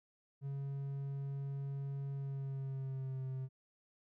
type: tone with pitch glide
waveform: triangle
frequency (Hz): 138.59 to 131.42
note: C#3 to C3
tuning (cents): 0 to +8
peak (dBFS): -36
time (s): 0.41-3.49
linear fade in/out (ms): 50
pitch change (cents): -92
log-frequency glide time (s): 2.13-3.24
effects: none